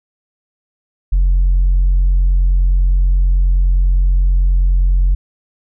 sine tone, 44.77 Hz, F1, 44 cents sharp, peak -7 dBFS, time 1.12-5.15 s, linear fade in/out 10 ms, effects tanh soft clip ceiling -7 dBFS

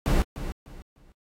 brown noise with echo, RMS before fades -21 dBFS, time 0.06-0.22 s, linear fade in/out 0 ms, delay 300 ms, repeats 3, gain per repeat -11 dB, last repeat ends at 1.12 s, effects AAC 48 kbps

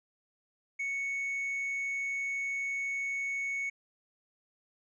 sine tone with tanh clipping, 2217 Hz, C#7, in tune, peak -32 dBFS, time 0.79-3.7 s, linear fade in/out 10 ms, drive 2 dB, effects none

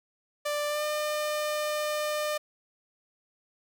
sawtooth tone with pitch glide, 590 to 602.4 Hz, D5 to D5, +8 to +44 cents, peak -24 dBFS, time 0.45-2.38 s, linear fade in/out 10 ms, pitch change +36 cents, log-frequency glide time 0.68-0.83 s, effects none

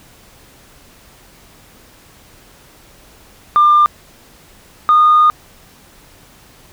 sine tone pair in turn, 1197 / 1225.7 Hz, D6 / D#6, +33 / -26 cents, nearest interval unison, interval 41 cents, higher second, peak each -5 dBFS, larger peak neither, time 3.56-3.86 / 4.89-5.3 s, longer second, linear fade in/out 0 ms, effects tanh soft clip ceiling -3 dBFS + pink hiss -45 dBFS RMS until 6.72 s

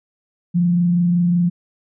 sine tone with frequency modulation, 174.61 Hz, F3, in tune, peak -13 dBFS, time 0.54-1.5 s, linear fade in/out 20 ms, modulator 25.4 Hz, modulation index 0.2, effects none

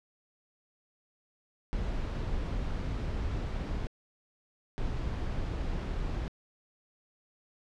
brown noise bursts at uneven times, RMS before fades -33 dBFS, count 2, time 1.73-3.87 / 4.78-6.28 s, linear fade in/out 0 ms, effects low-pass 5000 Hz 12 dB/octave

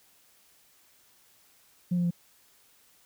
sine tone with pitch steps, 177.6 / 175.26 / 172.94 Hz, F3 / F3 / F3, +29 / +6 / -17 cents, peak -22 dBFS, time 1.91-2.108 s, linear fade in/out 10 ms, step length 66 ms, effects tanh soft clip ceiling -21 dBFS + white hiss -62 dBFS RMS until 3.05 s

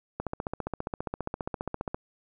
click train, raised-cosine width 1 ms, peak -17 dBFS, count 27, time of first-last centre 0.2-1.945 s, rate 14.9 Hz, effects none

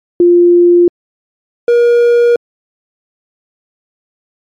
sine / triangle tone pair in turn, 349.2 / 475.9 Hz, F4 / A#4, 0 / +36 cents, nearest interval perfect fourth, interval 536 cents, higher second, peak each -3 dBFS, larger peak neither, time 0.2-0.88 / 1.68-2.36 s, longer neither, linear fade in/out 2 ms, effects MP3 64 kbps

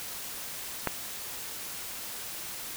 click, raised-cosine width 0.5 ms, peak -11 dBFS, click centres 0.873 s, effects white hiss -39 dBFS RMS until 2.76 s

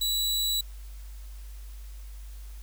sawtooth tone, 3929 Hz, B7, 10 cents flat, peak -22 dBFS, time 0.01-0.61 s, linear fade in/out 5 ms, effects added 50 Hz sine -39 dBFS peak until 2.62 s + white hiss -56 dBFS RMS until 2.62 s

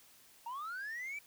sine linear sweep, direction up, 898 to 2348 Hz, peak -37 dBFS, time 0.46-1.19 s, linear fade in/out 5 ms, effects tanh soft clip ceiling -38 dBFS + white hiss -62 dBFS RMS until 1.26 s

